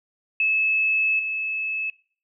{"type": "tone with level steps", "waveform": "sine", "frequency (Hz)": 2600, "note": "E7", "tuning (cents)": -24, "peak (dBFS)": [-18, -24], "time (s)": [0.4, 1.9], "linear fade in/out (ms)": 2, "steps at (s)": 1.19, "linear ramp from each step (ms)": 5, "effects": ["noise-tail reverb RT60 0.5 s tail -23 dB re dry"]}